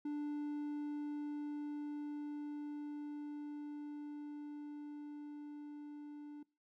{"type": "tone with level ramp", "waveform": "triangle", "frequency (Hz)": 294.3, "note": "D4", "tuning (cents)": 4, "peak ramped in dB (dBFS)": [-35, -45], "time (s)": [0.05, 6.43], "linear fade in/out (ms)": 5, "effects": ["noise-tail reverb RT60 0.3 s tail -23 dB re dry"]}